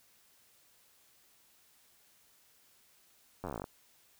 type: slowing click train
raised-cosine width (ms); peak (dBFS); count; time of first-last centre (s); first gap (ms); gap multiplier
1; -25; 14; 3.44-3.641; 10; 1.07
effects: white hiss -66 dBFS RMS until 4.19 s